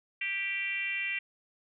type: tone with frequency modulation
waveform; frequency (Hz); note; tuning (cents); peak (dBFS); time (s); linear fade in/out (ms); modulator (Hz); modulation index
sine; 2349; D7; 0; -30; 0.21-1.19; 5; 387; 1.2
effects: none